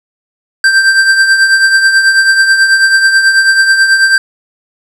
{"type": "tone with tremolo", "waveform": "square", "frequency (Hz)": 1570, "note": "G6", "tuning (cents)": 2, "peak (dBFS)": -3, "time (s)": [0.64, 4.18], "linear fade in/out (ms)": 2, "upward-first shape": "triangle", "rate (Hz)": 9.2, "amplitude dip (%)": 60, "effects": ["low-pass 8000 Hz 12 dB/octave", "7-bit"]}